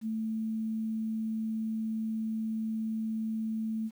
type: tone with quantisation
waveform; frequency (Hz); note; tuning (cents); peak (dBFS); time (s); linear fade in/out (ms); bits
sine; 220.8; A3; +6; -30; 0.01-3.91; 50; 10
effects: none